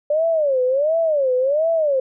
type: tone with vibrato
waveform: sine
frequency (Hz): 578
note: D5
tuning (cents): -28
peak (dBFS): -15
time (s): 0.1-2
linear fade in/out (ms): 5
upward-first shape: sine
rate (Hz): 1.4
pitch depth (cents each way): 240
effects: none